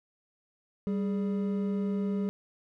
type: tone pair together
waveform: triangle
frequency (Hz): 196 / 416.4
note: G3 / G#4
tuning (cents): 0 / +5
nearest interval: octave + minor second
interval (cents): 1305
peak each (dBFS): -26 / -34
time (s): 0.87-2.29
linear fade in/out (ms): 0
effects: none